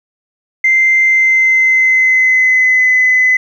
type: tone with pitch glide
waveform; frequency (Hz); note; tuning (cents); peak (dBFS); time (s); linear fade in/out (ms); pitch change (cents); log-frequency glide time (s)
sine; 2084 to 2019; C7 to B6; -7 to +38; -6; 0.64-3.37; 5; -55; 1.04-2.91
effects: tanh soft clip ceiling -2 dBFS + 8-bit